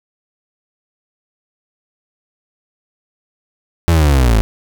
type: linear sweep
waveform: 35% pulse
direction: down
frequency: 86.2 to 50.9 Hz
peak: -7 dBFS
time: 3.88-4.41 s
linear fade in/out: 0 ms
effects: 7-bit